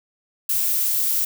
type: noise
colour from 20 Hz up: violet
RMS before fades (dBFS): -21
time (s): 0.49-1.25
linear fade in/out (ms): 5
effects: none